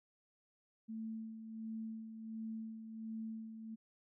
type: tone with tremolo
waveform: sine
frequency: 222.1 Hz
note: A3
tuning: 16 cents sharp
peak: -40 dBFS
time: 0.88-3.76 s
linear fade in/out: 20 ms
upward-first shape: sine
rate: 1.4 Hz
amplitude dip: 55%
effects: none